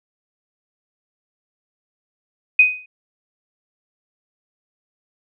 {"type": "tone with exponential decay", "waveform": "sine", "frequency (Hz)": 2500, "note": "D#7", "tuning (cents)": 8, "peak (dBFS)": -5, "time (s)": [2.59, 2.86], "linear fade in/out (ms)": 5, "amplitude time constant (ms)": 58, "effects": []}